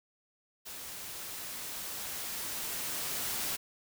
white noise with level ramp, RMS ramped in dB -44 to -34 dBFS, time 0.65-3.57 s, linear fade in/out 20 ms, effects none

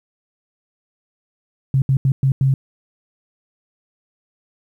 sine tone bursts at uneven times, 134.4 Hz, C3, 47 cents sharp, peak -12 dBFS, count 5, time 1.74-1.82 / 1.89-1.97 / 2.05-2.12 / 2.23-2.32 / 2.41-2.54 s, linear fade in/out 2 ms, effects 9-bit

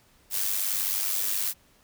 blue noise with amplitude modulation, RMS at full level -25 dBFS, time 0.3-1.54 s, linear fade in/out 50 ms, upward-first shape sine, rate 98.8 Hz, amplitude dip 60%, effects pink hiss -61 dBFS RMS until 1.83 s

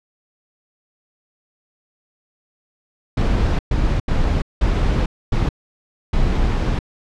brown noise bursts at uneven times, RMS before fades -17 dBFS, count 6, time 3.17-3.59 / 3.71-4 / 4.08-4.42 / 4.61-5.06 / 5.32-5.49 / 6.13-6.79 s, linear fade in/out 5 ms, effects low-pass 5000 Hz 12 dB/octave

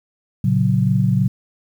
sine chord, F# major, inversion first, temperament just, 115.62 / 138.75 / 185 Hz, A#2 / C#3 / F#3, -14 / +2 / 0 cents, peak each -18 dBFS, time 0.44-1.28 s, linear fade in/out 5 ms, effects 8-bit

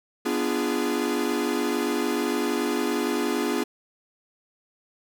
45% pulse chord, B diminished seventh, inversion none, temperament equal with one note detuned, 246.9 / 293.7 / 344.4 / 415.3 Hz, B3 / D4 / F4 / Ab4, 0 / 0 / -24 / 0 cents, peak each -29 dBFS, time 0.25-3.64 s, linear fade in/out 10 ms, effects none

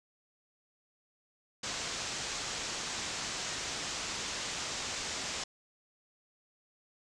white low-pass noise, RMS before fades -38 dBFS, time 1.63-5.44 s, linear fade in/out 5 ms, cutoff 7500 Hz, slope 48 dB/octave, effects none

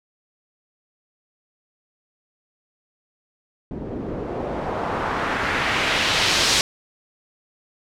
white noise with low-pass filter sweep, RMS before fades -23 dBFS, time 3.71-6.61 s, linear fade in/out 0 ms, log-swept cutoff 280 to 5600 Hz, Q 1.2, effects none

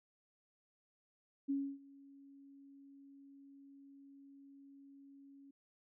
sine tone with ADSR envelope, 277.2 Hz, C#4, in tune, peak -32 dBFS, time 1.48-5.51 s, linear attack 22 ms, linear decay 280 ms, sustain -24 dB, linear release 6 ms, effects none

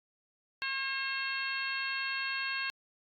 harmonic tone, 538 Hz, C5, 48 cents sharp, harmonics 2 / 3 / 4 / 5 / 6 / 7 / 8, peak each -42 / -36 / -42 / -37 / -46 / -48 / -41 dBFS, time 0.62-2.7 s, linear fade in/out 0 ms, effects AAC 48 kbps

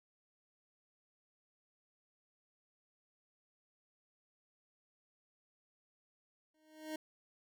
25% pulse tone with exponential growth, 311.1 Hz, D#4, in tune, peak -34 dBFS, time 6.54-6.96 s, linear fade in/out 5 ms, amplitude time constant 91 ms, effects none

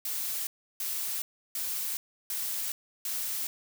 blue noise bursts, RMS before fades -33 dBFS, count 5, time 0.05-3.47 s, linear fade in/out 2 ms, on 420 ms, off 330 ms, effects none

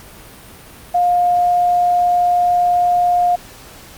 sine tone, 709 Hz, F5, 26 cents sharp, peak -11 dBFS, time 0.94-3.36 s, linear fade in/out 10 ms, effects pink hiss -39 dBFS RMS until 3.97 s + Opus 48 kbps

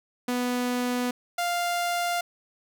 sawtooth tone pair in turn, 246.9 / 698.3 Hz, B3 / F5, 0 / 0 cents, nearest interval octave + tritone, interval 1800 cents, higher second, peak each -21 dBFS, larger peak neither, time 0.28-1.11 / 1.38-2.21 s, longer neither, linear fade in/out 5 ms, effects none

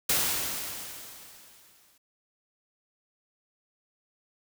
white noise with exponential decay, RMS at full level -24 dBFS, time 0.09-1.98 s, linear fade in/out 5 ms, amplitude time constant 410 ms, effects none

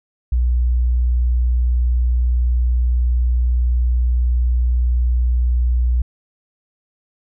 sine tone, 60.8 Hz, B1, 26 cents flat, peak -13 dBFS, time 0.32-6.02 s, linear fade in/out 5 ms, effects none

